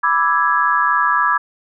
sine chord, E dominant seventh, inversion second, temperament equal, 987.8 / 1174.7 / 1318.5 / 1661.2 Hz, B5 / D6 / E6 / G#6, 0 / 0 / 0 / 0 cents, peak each -19 / -17 / -20 / -18 dBFS, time 0.03-1.38 s, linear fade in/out 10 ms, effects none

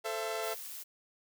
sawtooth chord, A minor, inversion none, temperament equal with one note detuned, 440 / 523.3 / 671.9 Hz, A4 / C5 / E5, 0 / 0 / +33 cents, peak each -34 / -38 / -33 dBFS, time 0.04-0.55 s, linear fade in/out 20 ms
blue noise, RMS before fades -44 dBFS, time 0.42-0.84 s, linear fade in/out 20 ms
effects none

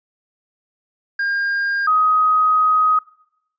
triangle / sine tone pair in turn, 1610 / 1257 Hz, G6 / D#6, +46 / +17 cents, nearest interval major third, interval 429 cents, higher first, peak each -16 / -12 dBFS, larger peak second, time 1.19-1.87 / 1.87-2.99 s, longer second, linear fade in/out 5 ms, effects noise-tail reverb RT60 0.8 s tail -23 dB re dry + resampled to 16000 Hz

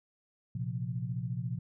sine chord, Bb suspended second, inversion none, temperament equal, 116.54 / 130.81 / 174.61 Hz, Bb2 / C3 / F3, 0 / 0 / 0 cents, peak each -36 / -36 / -39 dBFS, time 0.55-1.59 s, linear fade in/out 5 ms, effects none

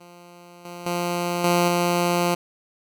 10% pulse tone with level steps, 174.61 Hz, F3, in tune, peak -36 / -27 / -15 / -9 / -11 dBFS, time 0-2.35 s, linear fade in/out 10 ms, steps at 0.65 / 0.86 / 1.44 / 1.68 s, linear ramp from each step 2 ms, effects none

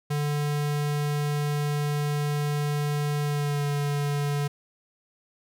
square tone with pitch glide, 146.83 to 144.47 Hz, D3 to D3, 0 to -28 cents, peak -25 dBFS, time 0.1-4.48 s, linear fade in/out 10 ms, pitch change -28 cents, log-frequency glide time 3.22-3.65 s, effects none

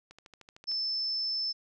click train, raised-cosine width 0.2 ms, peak -33 dBFS, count 9, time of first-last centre 0.11-0.716 s, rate 13.2 Hz
sine tone, 5274 Hz, E8, in tune, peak -29 dBFS, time 0.67-1.53 s, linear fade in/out 20 ms
effects none

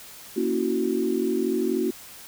sine chord, F# dominant seventh, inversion first, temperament equal, 233.1 / 277.2 / 329.6 / 370 Hz, A#3 / C#4 / E4 / F#4, 0 / 0 / 0 / 0 cents, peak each -28 / -29 / -28 / -25 dBFS, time 0.36-1.91 s, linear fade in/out 10 ms, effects white hiss -44 dBFS RMS until 2.27 s

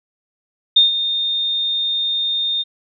sine tone with ADSR envelope, 3650 Hz, A#7, 37 cents flat, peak -6 dBFS, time 0.76-2.64 s, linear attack 8 ms, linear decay 140 ms, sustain -11 dB, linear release 30 ms, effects none

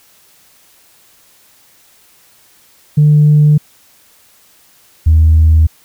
sine tone pair in turn, 149.6 / 79.39 Hz, D3 / D#2, +32 / +35 cents, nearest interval major seventh, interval 1097 cents, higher first, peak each -3 dBFS, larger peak neither, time 2.97-3.58 / 5.06-5.67 s, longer neither, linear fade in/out 10 ms, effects tanh soft clip ceiling -1 dBFS + white hiss -48 dBFS RMS until 5.84 s

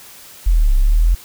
sine linear two-way sweep, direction down then up, 44.49 to 32.42 to 44.49 Hz, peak -9 dBFS, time 0.46-1.15 s, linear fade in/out 10 ms, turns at 0.75 s, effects white hiss -40 dBFS RMS until 1.24 s

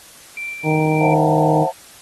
sine tone with tremolo, 2349 Hz, D7, in tune, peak -24 dBFS, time 0.37-1.14 s, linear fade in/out 2 ms, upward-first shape sine, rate 3.5 Hz, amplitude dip 45%
harmonic tone, 155.56 Hz, D#3, in tune, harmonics 1 / 2 / 3 / 4 / 5 / 6, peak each -18 / -20 / -21 / -28 / -25 / -28 dBFS, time 0.63-1.67 s, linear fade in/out 50 ms
sine chord, F# half-diminished seventh, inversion second, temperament just, 532.8 / 666 / 740 / 888 Hz, C5 / E5 / F#5 / A5, +31 / +18 / 0 / +16 cents, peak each -22 dBFS, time 0.99-1.72 s, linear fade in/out 50 ms
effects white hiss -43 dBFS RMS until 2.01 s + AAC 32 kbps

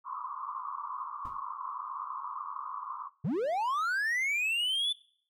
pink band-pass noise, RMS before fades -39 dBFS, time 0.04-3.1 s, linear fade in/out 50 ms, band 1000 to 1200 Hz, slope 96 dB/octave
brown noise with exponential decay, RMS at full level -44 dBFS, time 1.25-1.45 s, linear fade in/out 2 ms, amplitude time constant 43 ms
triangle linear sweep, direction up, 116.54 to 3520 Hz, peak -26 dBFS, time 3.24-4.93 s, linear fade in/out 10 ms
effects noise-tail reverb RT60 0.6 s tail -22 dB re dry

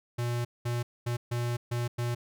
square tone bursts at uneven times, 120 Hz, B2, 49 cents flat, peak -29 dBFS, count 6, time 0.18-0.45 / 0.65-0.83 / 1.06-1.17 / 1.31-1.57 / 1.71-1.88 / 1.98-2.15 s, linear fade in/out 10 ms, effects none

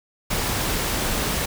pink noise, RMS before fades -24 dBFS, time 0.3-1.46 s, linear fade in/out 10 ms, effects none

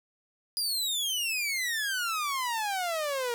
sawtooth exponential sweep, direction down, 4933 to 466.2 Hz, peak -25 dBFS, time 0.57-3.34 s, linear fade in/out 0 ms, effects 11-bit

